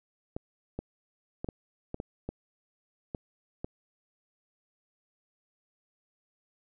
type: clicks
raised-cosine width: 2 ms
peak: -21 dBFS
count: 9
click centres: 0.365 / 0.79 / 1.445 / 1.488 / 1.944 / 2.001 / 2.29 / 3.148 / 3.645 s
effects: none